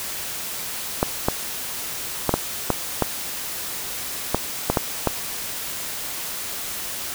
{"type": "clicks", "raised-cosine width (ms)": 1, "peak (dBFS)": -3, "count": 10, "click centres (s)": [1.029, 1.285, 2.293, 2.34, 2.703, 3.023, 4.346, 4.7, 4.772, 5.073], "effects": ["white hiss -30 dBFS RMS until 7.14 s"]}